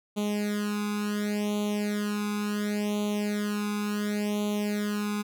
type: tone with flanger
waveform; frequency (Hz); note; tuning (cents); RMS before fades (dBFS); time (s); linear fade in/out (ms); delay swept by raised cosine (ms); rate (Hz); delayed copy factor
sawtooth; 207.7; G#3; 0; -29; 0.16-5.23; 20; 0.29 to 0.81; 0.7; +1
effects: none